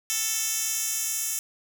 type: tone with high-pass filter sweep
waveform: 10% pulse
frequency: 442.3 Hz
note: A4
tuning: 9 cents sharp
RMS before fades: -28 dBFS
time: 0.1-1.39 s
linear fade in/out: 0 ms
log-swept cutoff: 5100 to 7700 Hz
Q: 1.1
effects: none